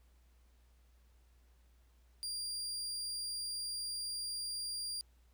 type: tone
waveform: 30% pulse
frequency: 4778 Hz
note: D8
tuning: 29 cents sharp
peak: -35 dBFS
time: 2.23-5.01 s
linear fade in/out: 0 ms
effects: added 60 Hz sine -63 dBFS peak until 5.33 s + pink hiss -75 dBFS RMS until 5.33 s